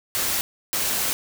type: noise bursts at uneven times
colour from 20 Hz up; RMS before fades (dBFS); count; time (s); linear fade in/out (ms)
white; -24; 2; 0.15-0.41 / 0.73-1.13; 0
effects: none